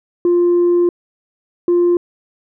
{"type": "tone bursts at uneven times", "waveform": "sine", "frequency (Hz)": 349.6, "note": "F4", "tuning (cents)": 2, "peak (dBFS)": -8, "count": 2, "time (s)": [[0.25, 0.89], [1.68, 1.97]], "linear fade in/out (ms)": 2, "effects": ["tanh soft clip ceiling -8 dBFS"]}